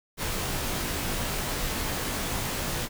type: noise with comb filter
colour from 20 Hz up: pink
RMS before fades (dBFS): -30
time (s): 0.17-2.89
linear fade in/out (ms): 50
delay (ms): 19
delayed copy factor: -0.8
effects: none